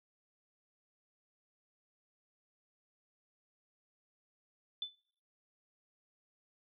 sine tone with exponential decay, 3506 Hz, A7, 7 cents flat, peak -32 dBFS, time 4.82-4.95 s, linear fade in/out 2 ms, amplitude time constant 28 ms, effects noise-tail reverb RT60 0.7 s tail -25 dB re dry

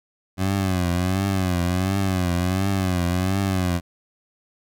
20% pulse tone with vibrato, 92.6 Hz, F#2, 2 cents sharp, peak -15 dBFS, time 0.37-3.81 s, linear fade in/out 50 ms, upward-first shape triangle, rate 1.4 Hz, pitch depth 120 cents each way, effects none

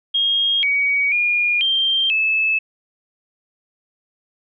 sine tone with pitch steps, 3250 / 2257 / 2427 / 3166 / 2610 Hz, G#7 / C#7 / D#7 / G7 / E7, -38 / +31 / -44 / +17 / -18 cents, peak -15 dBFS, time 0.14-2.59 s, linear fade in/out 10 ms, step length 490 ms, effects none

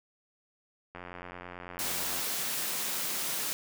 click train, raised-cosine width 0.5 ms, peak -27 dBFS, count 112, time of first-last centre 0.95-2.196 s, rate 89.1 Hz
white high-pass noise, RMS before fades -33 dBFS, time 1.79-3.53 s, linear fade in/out 0 ms, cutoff 130 Hz, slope 48 dB/octave
effects none

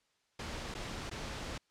pink noise with dropouts, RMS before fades -41 dBFS, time 0.39-1.58 s, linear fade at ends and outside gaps 5 ms, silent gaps 0.742-0.749 / 1.098-1.112 s, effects white hiss -75 dBFS RMS until 1.7 s + low-pass 6000 Hz 12 dB/octave

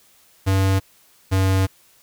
square tone pair in turn, 96.2 / 95.32 Hz, G2 / G2, -32 / -48 cents, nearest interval unison, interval 16 cents, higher first, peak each -16 dBFS, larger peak neither, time 0.46-0.8 / 1.31-1.67 s, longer second, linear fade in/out 20 ms, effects white hiss -55 dBFS RMS until 2.02 s

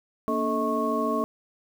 sine tone cluster, 233.8 / 287 / 436.9 / 636 / 1097 Hz, A#3 / D4 / A4 / D#5 / C#6, +5 / -40 / -12 / +38 / -18 cents, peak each -29 / -31 / -30 / -30 / -28 dBFS, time 0.28-1.24 s, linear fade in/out 0 ms, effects 8-bit

